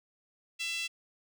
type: tone with high-pass filter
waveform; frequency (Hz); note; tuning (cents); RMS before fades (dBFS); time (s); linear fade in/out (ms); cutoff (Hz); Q
5% pulse; 670; E5; +28; -35; 0.59-0.88; 20; 2700; 4.8
effects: none